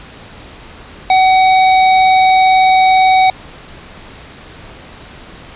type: tone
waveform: square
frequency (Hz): 753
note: F#5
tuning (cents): +30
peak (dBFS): -7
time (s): 1.1-3.3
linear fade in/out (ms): 2
effects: pink hiss -35 dBFS RMS until 5.55 s + resampled to 8000 Hz